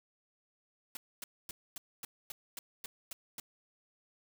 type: noise bursts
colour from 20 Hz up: white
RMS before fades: -43 dBFS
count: 10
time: 0.95-3.4 s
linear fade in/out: 2 ms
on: 20 ms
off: 250 ms
effects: none